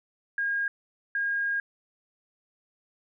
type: tone bursts at uneven times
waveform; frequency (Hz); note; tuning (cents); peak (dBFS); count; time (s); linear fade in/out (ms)
sine; 1625; G#6; -38; -25; 2; 0.38-0.68 / 1.15-1.6; 2
effects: none